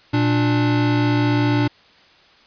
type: tone pair together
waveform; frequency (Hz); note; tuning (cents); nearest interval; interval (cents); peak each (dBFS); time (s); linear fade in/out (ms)
square; 118.2 / 294.3; A#2 / D4; +24 / +4; octave + major third; 1580; -19; 0.13-1.68; 10
effects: white hiss -51 dBFS RMS until 2.46 s + resampled to 11025 Hz